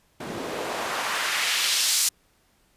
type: noise with band-pass filter sweep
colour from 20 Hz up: white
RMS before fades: -26 dBFS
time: 0.2-2.09 s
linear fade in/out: 5 ms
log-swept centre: 240 to 6900 Hz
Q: 1
effects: pink hiss -64 dBFS RMS until 2.76 s + resampled to 32000 Hz